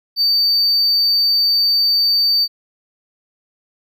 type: tone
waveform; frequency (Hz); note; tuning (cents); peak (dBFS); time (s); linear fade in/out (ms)
triangle; 4598; D8; -37; -11; 0.16-2.48; 50
effects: none